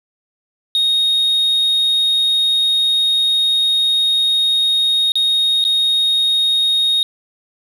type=tone with dropouts; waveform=sine; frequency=3729 Hz; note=A#7; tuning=in tune; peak=-10 dBFS; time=0.75-7.03 s; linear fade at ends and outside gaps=1 ms; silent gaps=5.12-5.155 / 5.641-5.65 s; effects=tanh soft clip ceiling -11 dBFS + 7-bit